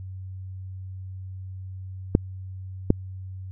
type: clicks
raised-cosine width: 3 ms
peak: -3 dBFS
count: 2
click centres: 2.151 / 2.904 s
effects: added 94 Hz sine -34 dBFS peak until 3.51 s